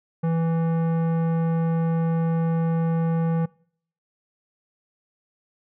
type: tone with tanh clipping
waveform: sine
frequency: 164.81 Hz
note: E3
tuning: in tune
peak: -22 dBFS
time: 0.23-3.46 s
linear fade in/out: 10 ms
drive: 15 dB
effects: noise-tail reverb RT60 0.6 s tail -25 dB re dry